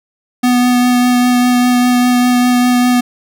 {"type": "tone with vibrato", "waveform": "square", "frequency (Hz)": 246.9, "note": "B3", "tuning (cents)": 0, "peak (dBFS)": -9, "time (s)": [0.43, 3.01], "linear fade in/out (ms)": 10, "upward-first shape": "triangle", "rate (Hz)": 5, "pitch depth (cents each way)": 13, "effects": []}